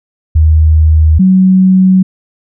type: tone pair in turn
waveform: sine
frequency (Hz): 78.4 / 187.39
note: D#2 / F#3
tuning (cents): +14 / +22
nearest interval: octave + minor third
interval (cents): 1508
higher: second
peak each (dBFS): -3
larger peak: neither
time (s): 0.35-1.19 / 1.19-2.03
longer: neither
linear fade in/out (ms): 10
effects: none